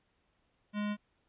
square tone with notch filter, 207.7 Hz, G#3, in tune, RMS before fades -34 dBFS, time 0.73-0.97 s, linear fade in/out 50 ms, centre 450 Hz, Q 0.86, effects pink hiss -75 dBFS RMS until 1.28 s + resampled to 8000 Hz

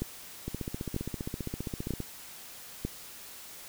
two click trains, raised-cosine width 3 ms, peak -21 / -18 dBFS, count 24 / 4, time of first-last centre 0.48-2.003 / 0.02-2.85 s, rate 15.1 / 1.06 Hz, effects white hiss -47 dBFS RMS until 3.68 s

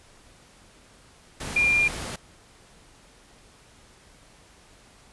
sine tone in noise, 2401 Hz, D7, 38 cents sharp, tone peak -18 dBFS, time 1.56-1.88 s, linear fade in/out 5 ms, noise pink, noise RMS -34 dBFS, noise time 1.4-2.16 s, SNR +13 dB, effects pink hiss -54 dBFS RMS until 5.12 s + resampled to 24000 Hz

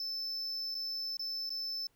triangle tone with dropouts, 5274 Hz, E8, in tune, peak -34 dBFS, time 0-1.87 s, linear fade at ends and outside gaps 2 ms, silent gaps 0.745-0.75 / 1.17-1.194 / 1.494-1.503 s, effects pink hiss -73 dBFS RMS until 1.95 s

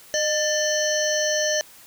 harmonic tone with a mistuned harmonic, 610 Hz, D#5, 34 cents flat, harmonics 1 / 3 / 5 / 7 / 9 / 10, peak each -23 / -27 / -32 / -33 / -32 / -26 dBFS, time 0.14-1.61 s, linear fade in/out 0 ms, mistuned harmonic 3, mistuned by -57 cents, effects white hiss -48 dBFS RMS until 1.86 s

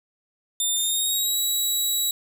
15% pulse tone with pitch glide, 3600 to 3881 Hz, A7 to B7, +39 to -31 cents, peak -15 dBFS, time 0.6-2.11 s, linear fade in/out 2 ms, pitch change +130 cents, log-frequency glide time 0.75-1.37 s, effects 8-bit

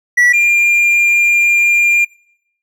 triangle tone pair in turn, 1949 / 2398 Hz, B6 / D7, -23 / +36 cents, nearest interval major third, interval 359 cents, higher second, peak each -5 / -7 dBFS, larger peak first, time 0.17-0.33 / 0.33-2.05 s, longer second, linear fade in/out 10 ms, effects noise-tail reverb RT60 0.7 s tail -21 dB re dry

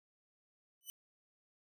5% pulse tone with exponential growth, 2989 Hz, F#7, 17 cents sharp, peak -32 dBFS, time 0.81-0.9 s, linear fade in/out 0 ms, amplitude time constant 18 ms, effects none

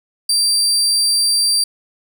30% pulse tone, 4699 Hz, D8, in tune, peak -10 dBFS, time 0.29-1.64 s, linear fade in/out 5 ms, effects none

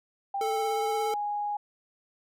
sine tone with pitch glide, 793 to 826.7 Hz, G5 to G#5, +20 to -8 cents, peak -28 dBFS, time 0.34-1.57 s, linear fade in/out 5 ms, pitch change +72 cents, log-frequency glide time 0.52-1.12 s
square tone with vibrato, 440 Hz, A4, in tune, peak -30 dBFS, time 0.41-1.14 s, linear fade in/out 2 ms, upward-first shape triangle, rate 17 Hz, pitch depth 24 cents each way
effects none

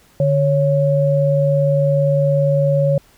sine tone pair together, 147.09 / 554.4 Hz, D3 / C#5, +3 / 0 cents, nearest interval octave + major seventh, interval 2297 cents, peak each -15 dBFS, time 0.2-2.98 s, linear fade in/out 2 ms, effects pink hiss -52 dBFS RMS until 3.17 s

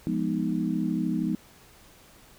sine chord, F half-diminished seventh, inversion none, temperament equal, 174.61 / 207.7 / 246.9 / 311.1 Hz, F3 / Ab3 / Cb4 / Eb4, 0 / 0 / 0 / 0 cents, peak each -30 dBFS, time 0.07-1.35 s, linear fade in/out 0 ms, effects pink hiss -54 dBFS RMS until 2.38 s

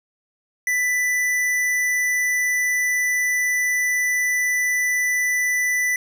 sine tone with tanh clipping, 1986 Hz, B6, 9 cents sharp, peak -20 dBFS, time 0.67-5.96 s, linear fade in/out 2 ms, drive 16 dB, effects none

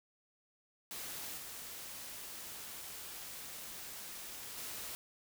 white noise with level steps, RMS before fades -44 / -47 / -44 dBFS, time 0.91-4.95 s, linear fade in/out 0 ms, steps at 1.37 / 4.57 s, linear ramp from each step 10 ms, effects none

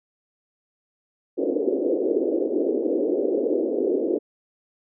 white band-pass noise, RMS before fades -23 dBFS, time 1.37-4.19 s, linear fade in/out 20 ms, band 280 to 500 Hz, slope 48 dB/octave, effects none

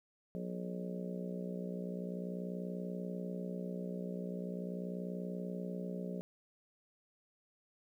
harmonic tone with a mistuned harmonic, 60.4 Hz, B1, 38 cents flat, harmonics 3 / 4 / 5 / 6 / 7 / 8 / 9 / 10, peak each -40 / -48 / -54 / -54 / -46 / -55 / -49 / -51 dBFS, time 0.35-6.21 s, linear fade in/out 0 ms, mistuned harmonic 10, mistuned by +21 cents, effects 12-bit

